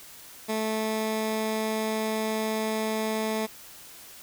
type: tone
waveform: 15% pulse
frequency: 218.7 Hz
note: A3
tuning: 10 cents flat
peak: -20 dBFS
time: 0.48-3.47 s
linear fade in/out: 20 ms
effects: white hiss -47 dBFS RMS until 4.22 s